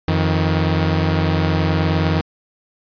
sawtooth tone pair together, 88.84 / 158.3 Hz, F2 / D#3, +30 / +30 cents, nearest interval minor seventh, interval 1000 cents, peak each -14 dBFS, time 0.08-2.21 s, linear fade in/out 0 ms, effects resampled to 11025 Hz

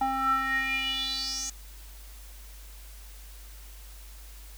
square tone with band-pass filter sweep, 266.2 Hz, C4, 30 cents sharp, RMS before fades -29 dBFS, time 0.01-1.5 s, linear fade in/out 5 ms, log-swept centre 890 to 6700 Hz, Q 7.4, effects added 50 Hz sine -44 dBFS peak until 4.57 s + white hiss -52 dBFS RMS until 4.57 s

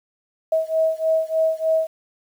sine beating tone pair, 640 / 643.3 Hz, D#5 / E5, +49 / -42 cents, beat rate 3.3 Hz, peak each -20 / -21 dBFS, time 0.52-1.87 s, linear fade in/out 5 ms, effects 8-bit

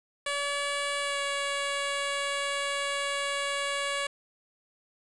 10% pulse tone with pitch glide, 570 to 563.8 Hz, C#5 to C#5, +48 to +29 cents, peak -20 dBFS, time 0.26-4.07 s, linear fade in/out 5 ms, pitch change -19 cents, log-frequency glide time 1-1.2 s, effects resampled to 24000 Hz + 8-bit

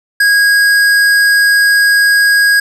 sine tone with hard clipping, 1643 Hz, G#6, 19 cents flat, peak -8 dBFS, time 0.2-2.6 s, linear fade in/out 5 ms, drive 13 dB, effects none

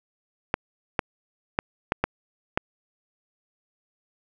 clicks, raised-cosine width 0.5 ms, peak -6 dBFS, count 6, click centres 0.541 / 0.992 / 1.589 / 1.921 / 2.04 / 2.575 s, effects none

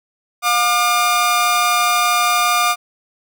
sawtooth tone pair together, 714 / 1200.8 Hz, F5 / D6, +38 / +38 cents, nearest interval major sixth, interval 900 cents, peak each -15 / -11 dBFS, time 0.42-2.76 s, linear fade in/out 50 ms, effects none

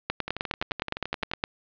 two click trains, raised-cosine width 0.3 ms, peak -16 / -10 dBFS, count 13 / 14, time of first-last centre 0.28-1.314 / 0.1-1.439 s, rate 11.6 / 9.71 Hz, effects resampled to 11025 Hz + 8-bit

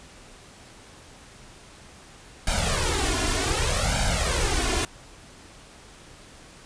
pink noise with flanger, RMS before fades -24 dBFS, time 2.47-4.85 s, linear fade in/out 2 ms, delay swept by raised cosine 1.3 to 2.9 ms, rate 0.65 Hz, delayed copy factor +0.85, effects pink hiss -48 dBFS RMS until 6.65 s + resampled to 22050 Hz

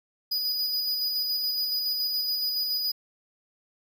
square tone with tremolo, 4942 Hz, D#8, 13 cents flat, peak -25 dBFS, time 0.31-2.92 s, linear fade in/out 10 ms, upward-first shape square, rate 7.1 Hz, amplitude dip 25%, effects none

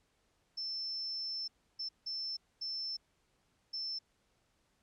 sine tone bursts at uneven times, 5320 Hz, E8, 15 cents sharp, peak -36 dBFS, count 5, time 0.57-1.48 / 1.79-1.89 / 2.06-2.37 / 2.61-2.97 / 3.73-3.99 s, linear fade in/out 10 ms, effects pink hiss -75 dBFS RMS until 4.82 s + low-pass 9000 Hz 12 dB/octave

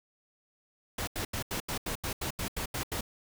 pink noise bursts, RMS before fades -34 dBFS, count 12, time 0.98-3.01 s, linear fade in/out 5 ms, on 94 ms, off 82 ms, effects none

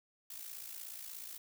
blue noise with amplitude modulation, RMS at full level -44 dBFS, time 0.3-1.38 s, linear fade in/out 5 ms, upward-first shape sine, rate 56.7 Hz, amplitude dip 65%, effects none

